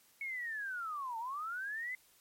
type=linear two-way sweep; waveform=sine; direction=down then up; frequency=2217 to 880 to 2061 Hz; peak=-37 dBFS; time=0.21-1.95 s; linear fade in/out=2 ms; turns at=1.18 s; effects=white hiss -66 dBFS RMS until 2.2 s + MP3 64 kbps